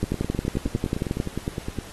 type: two click trains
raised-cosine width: 3 ms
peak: -10 / -14 dBFS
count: 14 / 18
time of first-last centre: 0.03-1.201 / 0.04-1.787 s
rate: 11.1 / 9.73 Hz
effects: pink hiss -43 dBFS RMS until 1.92 s + AAC 32 kbps